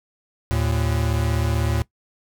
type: tone pair together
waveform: square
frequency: 77 / 113.09 Hz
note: D#2 / A2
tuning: -17 / +48 cents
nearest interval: perfect fifth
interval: 665 cents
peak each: -23 dBFS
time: 0.51-1.82 s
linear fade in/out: 0 ms
effects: noise-tail reverb RT60 0.1 s tail -19 dB re dry